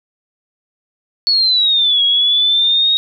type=exponential two-way sweep; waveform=sine; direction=down then up; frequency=4435 to 3299 to 3769 Hz; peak=-10 dBFS; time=1.27-2.97 s; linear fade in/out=0 ms; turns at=2.03 s; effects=none